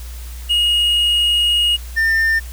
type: tone pair in turn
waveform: triangle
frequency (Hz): 2874 / 1801.6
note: F7 / A6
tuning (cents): +49 / +40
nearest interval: minor sixth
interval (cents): 809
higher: first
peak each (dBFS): -11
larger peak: neither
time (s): 0.49-1.77 / 1.96-2.4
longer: first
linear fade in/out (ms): 20
effects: added 60 Hz sine -28 dBFS peak until 2.52 s + white hiss -40 dBFS RMS until 2.52 s